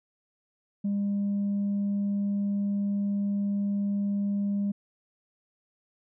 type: tone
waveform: sine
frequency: 201.5 Hz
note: G3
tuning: 48 cents sharp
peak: -23 dBFS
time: 0.84-4.72 s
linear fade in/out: 10 ms
effects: tanh soft clip ceiling -23 dBFS